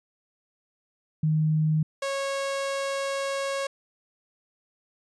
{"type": "tone pair in turn", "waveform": ["sine", "sawtooth"], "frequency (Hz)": [155.56, 549.6], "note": ["D#3", "C#5"], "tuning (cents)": [0, -15], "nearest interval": "octave + minor seventh", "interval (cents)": 2185, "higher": "second", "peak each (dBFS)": [-20, -23], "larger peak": "first", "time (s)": [[1.23, 1.83], [2.02, 3.67]], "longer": "second", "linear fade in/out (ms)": 5, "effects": ["resampled to 22050 Hz"]}